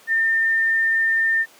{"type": "tone", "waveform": "sine", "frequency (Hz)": 1806, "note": "A6", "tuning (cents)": 45, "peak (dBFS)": -16, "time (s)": [0.07, 1.46], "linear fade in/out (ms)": 50, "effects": ["pink hiss -49 dBFS RMS until 1.59 s", "high-pass 400 Hz 12 dB/octave"]}